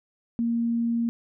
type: tone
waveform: sine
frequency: 233.1 Hz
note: A#3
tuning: in tune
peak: -22 dBFS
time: 0.39-1.09 s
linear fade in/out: 0 ms
effects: none